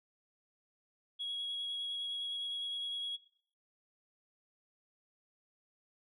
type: tone with vibrato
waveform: sine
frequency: 3322 Hz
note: G#7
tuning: in tune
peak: -35 dBFS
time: 1.19-3.17 s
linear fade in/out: 20 ms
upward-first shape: sine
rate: 9.8 Hz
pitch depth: 9 cents each way
effects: noise-tail reverb RT60 0.6 s tail -21 dB re dry + tanh soft clip ceiling -33 dBFS